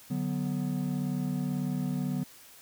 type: chord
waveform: triangle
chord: B minor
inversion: first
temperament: equal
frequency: 146.83 / 185 / 246.9 Hz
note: D3 / F#3 / B3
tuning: 0 / 0 / 0 cents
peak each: -31 dBFS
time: 0.1-2.24 s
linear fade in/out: 10 ms
effects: white hiss -53 dBFS RMS until 2.61 s